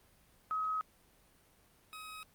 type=tone pair in turn; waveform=sine / 20% pulse; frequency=1272 / 1266.9 Hz; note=D#6 / D#6; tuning=+38 / +31 cents; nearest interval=unison; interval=7 cents; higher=first; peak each=-32 / -40 dBFS; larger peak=first; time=0.51-0.81 / 1.93-2.23 s; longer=neither; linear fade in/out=0 ms; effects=pink hiss -66 dBFS RMS until 2.34 s + Opus 32 kbps